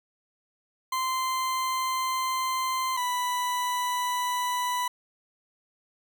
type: tone pair in turn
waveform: 40% pulse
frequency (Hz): 1039 / 988.5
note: C6 / B5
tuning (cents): -12 / +1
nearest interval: minor second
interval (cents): 87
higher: first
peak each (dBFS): -25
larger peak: neither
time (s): 0.92-2.97 / 2.97-4.88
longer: first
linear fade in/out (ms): 5
effects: none